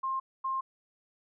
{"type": "tone pair in turn", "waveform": "sine", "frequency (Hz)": [1061, 1061], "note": ["C6", "C6"], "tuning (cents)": [24, 24], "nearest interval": "unison", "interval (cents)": 0, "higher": "neither", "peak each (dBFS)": [-29, -29], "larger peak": "neither", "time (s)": [[0.03, 0.2], [0.44, 0.61]], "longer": "neither", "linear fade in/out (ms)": 10, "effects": []}